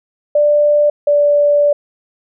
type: tone pair in turn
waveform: sine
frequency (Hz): 590 / 582.5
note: D5 / D5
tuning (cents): +8 / -14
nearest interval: unison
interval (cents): 22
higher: first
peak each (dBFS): -8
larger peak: neither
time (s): 0.35-0.9 / 1.07-1.73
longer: second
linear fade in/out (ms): 5
effects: none